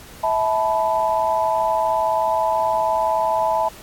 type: tone cluster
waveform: sine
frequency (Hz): 650 / 871 / 990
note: E5 / A5 / B5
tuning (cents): -24 / -18 / +4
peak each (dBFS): -21 / -20 / -23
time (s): 0.23-3.69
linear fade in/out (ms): 10
effects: pink hiss -42 dBFS RMS until 3.82 s + AAC 64 kbps